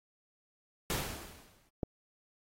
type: noise with exponential decay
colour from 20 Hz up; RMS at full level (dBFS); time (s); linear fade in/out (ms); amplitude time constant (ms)
pink; -32; 0.9-1.69; 0; 170
type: click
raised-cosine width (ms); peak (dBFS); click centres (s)
2; -19; 1.832
effects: AAC 48 kbps